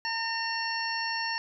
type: harmonic tone with a mistuned harmonic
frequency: 911 Hz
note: A#5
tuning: 40 cents flat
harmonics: 1 / 2 / 3 / 5 / 6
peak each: -34 / -33 / -38 / -37 / -36 dBFS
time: 0.05-1.38 s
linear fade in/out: 0 ms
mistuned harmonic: 5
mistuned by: -56 cents
effects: none